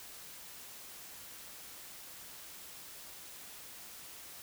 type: silence
effects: white hiss -50 dBFS RMS until 4.42 s